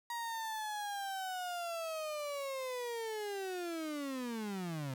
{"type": "linear sweep", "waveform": "35% pulse", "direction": "down", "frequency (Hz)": [950, 127.6], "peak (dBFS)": -36, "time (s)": [0.1, 4.94], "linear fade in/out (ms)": 2, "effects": []}